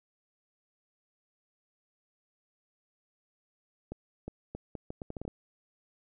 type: accelerating click train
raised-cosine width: 2 ms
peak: -25 dBFS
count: 11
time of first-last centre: 3.92-5.279 s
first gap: 360 ms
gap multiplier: 0.75
effects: none